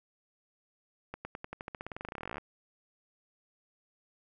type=accelerating click train; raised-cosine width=0.5 ms; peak=-24 dBFS; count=29; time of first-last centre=1.14-2.382 s; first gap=110 ms; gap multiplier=0.92; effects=none